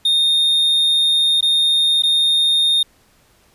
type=tone with dropouts; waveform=triangle; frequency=3672 Hz; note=A#7; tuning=27 cents flat; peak=-11 dBFS; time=0.05-2.83 s; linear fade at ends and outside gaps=5 ms; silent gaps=1.409-1.426 / 2.023-2.034 s; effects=pink hiss -55 dBFS RMS until 3.54 s + resampled to 32000 Hz